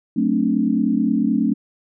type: chord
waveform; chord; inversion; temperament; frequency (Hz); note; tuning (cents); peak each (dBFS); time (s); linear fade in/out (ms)
sine; D dominant seventh; first; just; 183.54 / 220.2 / 264.3 / 293.7; F#3 / A3 / C4 / D4; -14 / +2 / +18 / 0; -25 / -19 / -21 / -22; 0.16-1.54; 10
effects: none